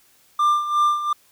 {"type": "tone with tremolo", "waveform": "triangle", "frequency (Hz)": 1191, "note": "D6", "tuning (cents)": 24, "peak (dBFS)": -12, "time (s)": [0.39, 1.13], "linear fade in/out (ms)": 5, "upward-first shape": "sine", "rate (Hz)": 2.8, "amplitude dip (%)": 70, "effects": ["white hiss -57 dBFS RMS until 1.31 s"]}